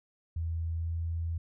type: tone with pitch glide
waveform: sine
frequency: 82.41 to 83.13 Hz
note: E2 to E2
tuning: 0 to +15 cents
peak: -30 dBFS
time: 0.36-1.38 s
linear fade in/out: 5 ms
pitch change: +15 cents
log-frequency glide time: 0.75-0.91 s
effects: none